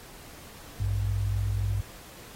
sine tone pair together, 56.01 / 100 Hz, A1 / G2, +32 / +35 cents, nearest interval minor seventh, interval 1003 cents, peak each -30 / -26 dBFS, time 0.8-1.81 s, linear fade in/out 5 ms, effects pink hiss -48 dBFS RMS until 2.35 s + AAC 48 kbps

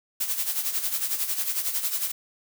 blue noise with tremolo, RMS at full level -25 dBFS, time 0.2-2.12 s, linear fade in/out 10 ms, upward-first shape sine, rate 11 Hz, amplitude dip 65%, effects none

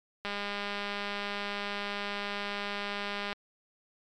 click train, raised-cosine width 0.3 ms, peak -19 dBFS, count 626, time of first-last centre 0.25-3.329 s, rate 203 Hz, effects MP3 96 kbps

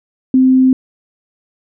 sine tone, 259.5 Hz, C4, 14 cents flat, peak -6 dBFS, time 0.34-0.73 s, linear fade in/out 2 ms, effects none

